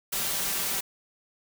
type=noise with comb filter; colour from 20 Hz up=white; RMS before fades=-29 dBFS; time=0.12-0.81 s; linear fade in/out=10 ms; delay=5.1 ms; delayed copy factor=+0.5; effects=none